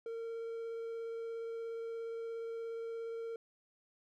triangle tone with vibrato, 457.9 Hz, A#4, 31 cents flat, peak -37 dBFS, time 0.06-3.36 s, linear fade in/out 2 ms, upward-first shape sine, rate 17 Hz, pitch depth 8 cents each way, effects none

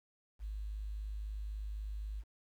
sine tone with quantisation, 51.91 Hz, G#1, in tune, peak -38 dBFS, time 0.39-2.24 s, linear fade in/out 50 ms, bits 11, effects none

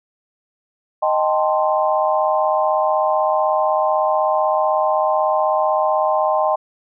sine chord, A half-diminished seventh, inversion second, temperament equal, 622.3 / 784 / 880 / 1046.5 Hz, Eb5 / G5 / A5 / C6, 0 / 0 / 0 / 0 cents, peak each -18 / -20 / -23 / -21 dBFS, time 1.02-6.56 s, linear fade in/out 10 ms, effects none

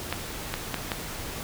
clicks, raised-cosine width 0.3 ms, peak -11 dBFS, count 4, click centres 0.126 / 0.54 / 0.743 / 0.918 s, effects pink hiss -36 dBFS RMS until 1.43 s

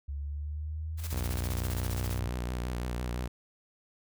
sine exponential sweep, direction up, 70 to 97.9 Hz, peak -33 dBFS, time 0.08-2.28 s, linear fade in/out 10 ms
white noise with tremolo, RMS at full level -41 dBFS, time 0.97-2.2 s, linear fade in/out 50 ms, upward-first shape square, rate 15 Hz, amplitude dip 65%
sawtooth tone with vibrato, 61 Hz, B1, 21 cents flat, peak -28 dBFS, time 1.12-3.28 s, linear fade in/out 10 ms, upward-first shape sine, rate 5.9 Hz, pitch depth 56 cents each way
effects none

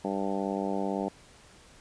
harmonic tone, 98 Hz, G2, in tune, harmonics 2 / 3 / 4 / 5 / 6 / 7 / 8 / 9, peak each -33 / -35 / -36 / -37 / -38 / -38 / -39 / -40 dBFS, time 0.04-1.09 s, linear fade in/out 10 ms, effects pink hiss -55 dBFS RMS until 1.8 s + resampled to 22050 Hz

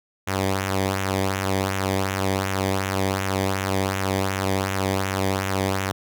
sawtooth tone with flanger, 96 Hz, G2, 36 cents flat, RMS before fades -24 dBFS, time 0.27-5.92 s, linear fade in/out 10 ms, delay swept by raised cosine 0.21 to 0.75 ms, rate 2.7 Hz, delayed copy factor -0.65, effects none

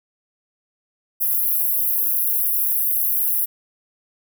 pink high-pass noise, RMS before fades -20 dBFS, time 1.2-3.46 s, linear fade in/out 20 ms, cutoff 11000 Hz, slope 96 dB/octave, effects none

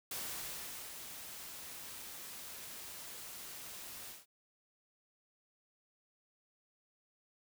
white noise with ADSR envelope, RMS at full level -41 dBFS, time 0.11-4.26 s, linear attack 3 ms, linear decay 780 ms, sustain -7 dB, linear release 170 ms, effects none

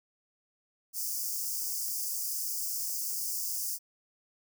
white high-pass noise, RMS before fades -34 dBFS, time 0.93-3.79 s, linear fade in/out 50 ms, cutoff 4800 Hz, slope 96 dB/octave, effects none

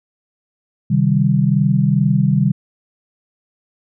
sine chord, C minor, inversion none, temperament equal with one note detuned, 133.25 / 155.56 / 196 Hz, C3 / Eb3 / G3, +32 / 0 / 0 cents, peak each -16 dBFS, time 0.9-2.52 s, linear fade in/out 10 ms, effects none

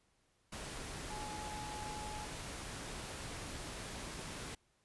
sine tone in noise, 847 Hz, G#5, 34 cents sharp, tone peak -45 dBFS, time 1.1-2.25 s, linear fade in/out 5 ms, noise pink, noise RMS -45 dBFS, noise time 0.52-4.55 s, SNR -3 dB, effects pink hiss -75 dBFS RMS until 4.84 s + resampled to 24000 Hz

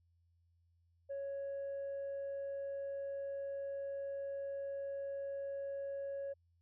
sine tone, 554.4 Hz, C#5, in tune, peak -37 dBFS, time 1.09-6.34 s, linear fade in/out 20 ms, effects tanh soft clip ceiling -37 dBFS + added 85 Hz sine -70 dBFS peak until 6.61 s

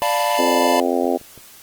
square chord, B half-diminished seventh, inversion first, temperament equal, 587.3 / 698.5 / 880 / 987.8 Hz, D5 / F5 / A5 / B5, 0 / 0 / 0 / 0 cents, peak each -23 dBFS, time 0.02-0.8 s, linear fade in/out 0 ms
harmonic tone, 87.2 Hz, F2, 2 cents flat, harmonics 3 / 4 / 5 / 6 / 7 / 8 / 9, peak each -22 / -23 / -24 / -25 / -25 / -26 / -27 dBFS, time 0.38-1.18 s, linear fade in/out 20 ms
click train, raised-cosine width 2 ms, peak -29 dBFS, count 3, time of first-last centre 1.05-1.377 s, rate 6.12 Hz
effects white hiss -44 dBFS RMS until 1.62 s + Opus 32 kbps

